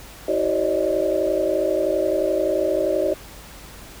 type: tone cluster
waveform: sine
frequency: 324.1 / 380.7 / 547 / 598 / 630 Hz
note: E4 / F#4 / C#5 / D5 / D#5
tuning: -29 / +49 / -23 / +31 / +21 cents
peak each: -27 / -24 / -24 / -23 / -27 dBFS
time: 0.28-3.14 s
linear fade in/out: 5 ms
effects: added 50 Hz sine -45 dBFS peak until 4 s + pink hiss -42 dBFS RMS until 4 s